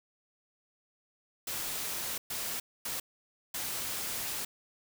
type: noise bursts at uneven times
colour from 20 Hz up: white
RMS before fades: -36 dBFS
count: 4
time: 1.47-2.18 / 2.3-2.6 / 2.85-3 / 3.54-4.45 s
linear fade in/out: 5 ms
effects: none